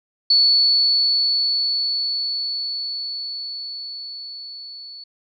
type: tone with level ramp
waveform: sine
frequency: 4435 Hz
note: C#8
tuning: in tune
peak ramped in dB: -11 to -35 dBFS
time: 0.3-5.04 s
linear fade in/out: 5 ms
effects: none